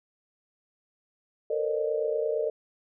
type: tone cluster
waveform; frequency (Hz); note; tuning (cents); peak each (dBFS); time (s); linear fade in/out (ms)
sine; 450.7 / 479.5 / 540 / 607; A4 / A#4 / C#5 / D#5; +42 / +49 / -45 / -43; -28 / -34 / -35 / -30; 1.5-2.5; 5
effects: none